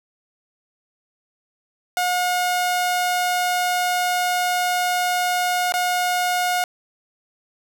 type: tone with dropouts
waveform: sawtooth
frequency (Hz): 720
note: F#5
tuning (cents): -47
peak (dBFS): -15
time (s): 1.97-6.64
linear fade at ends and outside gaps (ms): 1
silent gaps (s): 5.722-5.739
effects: none